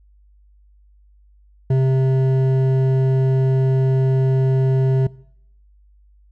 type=tone with hard clipping; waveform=triangle; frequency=132 Hz; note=C3; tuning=16 cents sharp; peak=-15 dBFS; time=1.7-5.07 s; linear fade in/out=5 ms; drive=13 dB; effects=noise-tail reverb RT60 0.7 s tail -22 dB re dry + added 50 Hz sine -49 dBFS peak until 6.31 s